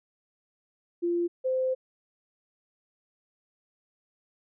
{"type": "tone pair in turn", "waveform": "sine", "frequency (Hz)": [345.5, 517.7], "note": ["F4", "C5"], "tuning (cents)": [-19, -18], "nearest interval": "perfect fifth", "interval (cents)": 701, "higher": "second", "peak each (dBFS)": -24, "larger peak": "neither", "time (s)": [[1.02, 1.28], [1.44, 1.75]], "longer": "second", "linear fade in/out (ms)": 20, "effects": []}